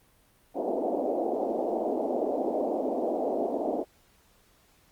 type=band-pass noise; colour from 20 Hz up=white; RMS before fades=-29 dBFS; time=0.54-3.85 s; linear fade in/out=50 ms; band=240 to 730 Hz; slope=48 dB/octave; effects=pink hiss -63 dBFS RMS until 4.91 s + Opus 32 kbps